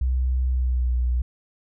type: tone with pitch glide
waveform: sine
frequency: 63.6 to 61.26 Hz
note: C2 to B1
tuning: -48 to -13 cents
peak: -19 dBFS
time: 0.01-1.22 s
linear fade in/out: 5 ms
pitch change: -65 cents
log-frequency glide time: 0.51-0.93 s
effects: none